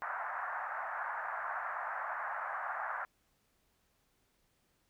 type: band-pass noise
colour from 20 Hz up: white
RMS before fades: -39 dBFS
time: 0.02-3.05 s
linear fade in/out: 0 ms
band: 660 to 1700 Hz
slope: 48 dB/octave
effects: pink hiss -75 dBFS RMS until 4.89 s